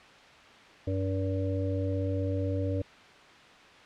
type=harmonic tone; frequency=95.7 Hz; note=G2; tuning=41 cents flat; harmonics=1 / 3 / 5 / 6; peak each=-29 / -34 / -36 / -37 dBFS; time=0.87-2.82 s; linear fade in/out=5 ms; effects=white hiss -52 dBFS RMS until 3.85 s + low-pass 3000 Hz 12 dB/octave